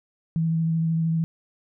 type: tone with vibrato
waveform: sine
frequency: 163.1 Hz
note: E3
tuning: 18 cents flat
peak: -20 dBFS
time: 0.36-1.24 s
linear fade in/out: 0 ms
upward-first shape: sine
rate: 13 Hz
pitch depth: 15 cents each way
effects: none